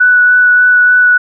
sine tone with vibrato, 1480 Hz, F#6, in tune, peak -4 dBFS, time 0-1.18 s, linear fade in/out 10 ms, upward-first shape sine, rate 3.4 Hz, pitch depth 9 cents each way, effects none

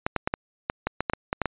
clicks, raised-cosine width 0.5 ms, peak -9 dBFS, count 12, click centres 0.065 / 0.163 / 0.275 / 0.339 / 0.699 / 0.87 / 1.006 / 1.098 / 1.135 / 1.329 / 1.417 / 1.457 s, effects resampled to 8000 Hz

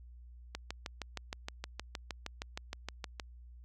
click train, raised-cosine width 0.2 ms, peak -21 dBFS, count 18, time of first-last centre 0.55-3.198 s, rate 6.42 Hz, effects added 60 Hz sine -50 dBFS peak until 3.64 s

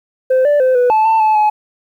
sine tone with pitch steps, 517 / 585 / 515 / 492.8 / 870 / 890 / 866 / 849 Hz, C5 / D5 / C5 / B4 / A5 / A5 / A5 / G#5, -21 / -7 / -28 / -4 / -20 / +20 / -28 / +38 cents, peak -6 dBFS, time 0.3-1.5 s, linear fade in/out 10 ms, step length 150 ms, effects tanh soft clip ceiling -8 dBFS + 8-bit

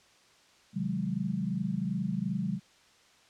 sine chord, Ab dominant seventh, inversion first, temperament equal, 130.81 / 155.56 / 185 / 207.7 Hz, C3 / Eb3 / Gb3 / Ab3, 0 / 0 / 0 / 0 cents, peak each -38 / -37 / -32 / -34 dBFS, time 0.73-2.6 s, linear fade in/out 50 ms, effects white hiss -61 dBFS RMS until 3.29 s + low-pass 6000 Hz 12 dB/octave

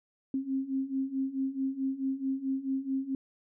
sine beating tone pair, 264.9 / 269.5 Hz, C4 / C#4, +22 / -49 cents, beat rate 4.6 Hz, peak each -34 / -31 dBFS, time 0.34-3.15 s, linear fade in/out 2 ms, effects none

